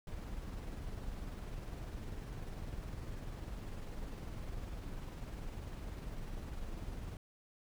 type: noise with tremolo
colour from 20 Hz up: brown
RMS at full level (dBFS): -42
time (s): 0.07-7.17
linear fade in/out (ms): 2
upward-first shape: sine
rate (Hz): 20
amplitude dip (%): 35
effects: none